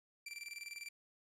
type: tone with tremolo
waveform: sawtooth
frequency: 2349 Hz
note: D7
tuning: in tune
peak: -40 dBFS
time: 0.26-0.89 s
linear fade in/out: 5 ms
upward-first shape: square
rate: 20 Hz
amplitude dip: 70%
effects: low-pass 12000 Hz 12 dB/octave